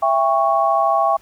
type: chord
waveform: sine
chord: C# diminished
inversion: first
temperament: just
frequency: 665.2 / 798.3 / 1108.7 Hz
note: E5 / G5 / C#6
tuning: +16 / +31 / 0 cents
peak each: -18 dBFS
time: 0.02-1.17 s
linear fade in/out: 10 ms
effects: pink hiss -52 dBFS RMS until 1.21 s